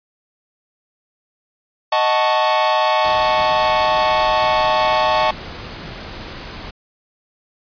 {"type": "chord", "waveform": "45% pulse", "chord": "D# half-diminished seventh", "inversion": "none", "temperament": "equal", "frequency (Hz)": [622.3, 740, 880, 1108.7], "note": ["D#5", "F#5", "A5", "C#6"], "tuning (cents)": [0, 0, 0, 0], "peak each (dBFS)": [-19, -22, -18, -20], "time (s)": [1.92, 5.31], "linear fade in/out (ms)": 5}
{"type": "noise", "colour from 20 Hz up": "pink", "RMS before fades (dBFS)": -32, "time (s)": [3.04, 6.71], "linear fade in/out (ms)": 10}
{"effects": ["resampled to 11025 Hz"]}